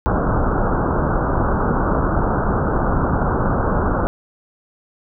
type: low-pass noise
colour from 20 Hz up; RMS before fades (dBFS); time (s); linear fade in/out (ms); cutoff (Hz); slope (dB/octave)
pink; -18; 0.06-4.07; 0; 1500; 96
effects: none